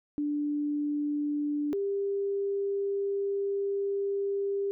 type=tone pair in turn; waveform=sine; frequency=293.7 / 398.1 Hz; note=D4 / G4; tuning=0 / +27 cents; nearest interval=perfect fourth; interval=527 cents; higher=second; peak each=-27 dBFS; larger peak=neither; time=0.18-1.73 / 1.73-4.71 s; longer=second; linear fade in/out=0 ms; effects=none